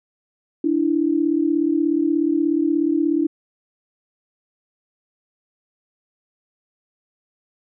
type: tone pair together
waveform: sine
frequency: 294.3 / 331 Hz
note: D4 / E4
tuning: +4 / +7 cents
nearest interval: major second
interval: 203 cents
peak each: -19 dBFS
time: 0.64-3.27 s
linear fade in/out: 5 ms
effects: none